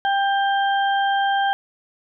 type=harmonic tone; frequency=792 Hz; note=G5; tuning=18 cents sharp; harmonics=1 / 2 / 4; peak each=-18 / -24 / -30 dBFS; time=0.05-1.53 s; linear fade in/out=0 ms; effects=none